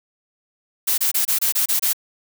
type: noise bursts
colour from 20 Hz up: blue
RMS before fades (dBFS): -19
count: 8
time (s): 0.87-1.932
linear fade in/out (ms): 10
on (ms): 110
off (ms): 26
effects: none